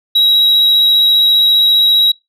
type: tone with vibrato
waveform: sine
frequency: 3855 Hz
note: B7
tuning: 43 cents flat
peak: -4 dBFS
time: 0.15-2.12 s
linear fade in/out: 10 ms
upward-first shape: sine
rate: 15 Hz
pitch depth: 12 cents each way
effects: noise-tail reverb RT60 0.2 s tail -25 dB re dry + tanh soft clip ceiling -6 dBFS